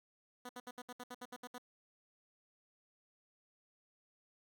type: tone bursts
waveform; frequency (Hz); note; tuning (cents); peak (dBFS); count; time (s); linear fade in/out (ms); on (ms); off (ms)
10% pulse; 247.3; B3; +3; -37; 11; 0.45-1.582; 5; 42; 67
effects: none